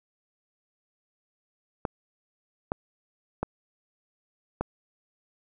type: clicks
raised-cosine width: 1 ms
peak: -13 dBFS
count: 4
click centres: 1.852 / 2.719 / 3.43 / 4.61 s
effects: none